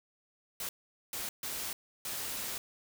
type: noise bursts at uneven times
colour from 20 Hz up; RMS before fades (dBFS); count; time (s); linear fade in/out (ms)
white; -38; 4; 0.6-0.69 / 1.13-1.29 / 1.43-1.73 / 2.05-2.58; 2
effects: none